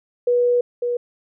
sine tone pair in turn, 486.8 / 483.7 Hz, B4 / B4, -25 / -36 cents, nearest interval unison, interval 11 cents, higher first, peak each -14 / -19 dBFS, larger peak first, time 0.27-0.61 / 0.82-0.97 s, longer first, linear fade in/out 5 ms, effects none

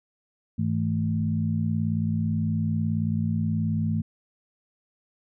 sine tone cluster, 101.9 / 160.9 / 219.1 Hz, G#2 / E3 / A3, -32 / -42 / -7 cents, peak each -27 dBFS, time 0.58-4.02 s, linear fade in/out 10 ms, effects none

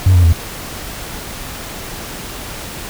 triangle tone with pitch steps, 92.6 / 88.4 / 83.2 Hz, F#2 / F2 / E2, +2 / +22 / +17 cents, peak -3 dBFS, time 0.06-0.327 s, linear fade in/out 5 ms, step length 89 ms, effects tanh soft clip ceiling -1 dBFS + pink hiss -28 dBFS RMS until 2.89 s

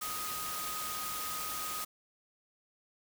sine tone in noise, 1249 Hz, D#6, 6 cents sharp, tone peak -40 dBFS, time 0.01-1.85 s, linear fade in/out 10 ms, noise white, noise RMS -39 dBFS, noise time 0.01-1.85 s, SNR -4 dB, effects none

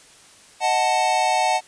square chord, D# diminished, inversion none, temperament equal, 622.3 / 740 / 880 Hz, D#5 / F#5 / A5, 0 / 0 / 0 cents, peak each -27 / -21 / -22 dBFS, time 0.6-1.61 s, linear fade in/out 50 ms, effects white hiss -49 dBFS RMS until 1.67 s + resampled to 22050 Hz

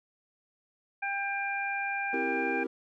harmonic tone, 796 Hz, G5, 26 cents sharp, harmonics 1 / 2 / 3, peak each -34 / -34 / -34 dBFS, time 1.02-2.64 s, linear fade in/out 10 ms
triangle chord, C dominant seventh, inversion none, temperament equal, 261.6 / 329.6 / 392 / 466.2 Hz, C4 / E4 / G4 / Bb4, 0 / 0 / 0 / 0 cents, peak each -34 dBFS, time 2.13-2.67 s, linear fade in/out 5 ms
effects none

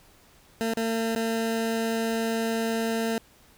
20% pulse tone with dropouts, 226.3 Hz, A3, 49 cents sharp, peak -20 dBFS, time 0.61-3.18 s, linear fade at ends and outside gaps 0 ms, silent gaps 0.736-0.771 / 1.15-1.16 s, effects pink hiss -57 dBFS RMS until 3.57 s

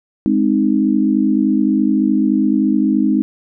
sine chord, Ab major, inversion none, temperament equal, 207.7 / 261.6 / 311.1 Hz, Ab3 / C4 / Eb4, 0 / 0 / 0 cents, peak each -16 dBFS, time 0.26-3.22 s, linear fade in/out 0 ms, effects none

